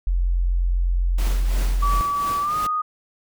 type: tone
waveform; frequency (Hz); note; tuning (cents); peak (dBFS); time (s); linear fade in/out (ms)
sine; 44; F1; +14; -17; 0.07-2.01; 0
type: noise with tremolo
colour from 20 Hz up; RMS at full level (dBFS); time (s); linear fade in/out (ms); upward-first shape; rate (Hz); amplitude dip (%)
pink; -32; 1.18-2.67; 5; triangle; 2.9; 65
type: tone with pitch glide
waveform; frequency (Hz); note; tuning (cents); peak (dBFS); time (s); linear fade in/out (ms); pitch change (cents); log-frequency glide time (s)
sine; 1148 to 1237.5; D6 to D#6; -40 to -10; -20; 1.82-2.82; 10; +130; 2.4-2.56
effects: none